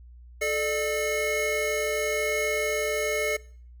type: tone cluster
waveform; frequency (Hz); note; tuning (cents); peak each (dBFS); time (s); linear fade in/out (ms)
square; 433.8 / 598 / 2170; A4 / D5 / C#7; -25 / +31 / -37; -30; 0.41-3.37; 10
effects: noise-tail reverb RT60 0.5 s tail -21 dB re dry + added 60 Hz sine -45 dBFS peak until 3.8 s